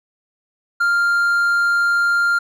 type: tone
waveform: triangle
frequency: 1396.9 Hz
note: F6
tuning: in tune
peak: -12 dBFS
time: 0.8-2.39 s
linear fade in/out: 10 ms
effects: none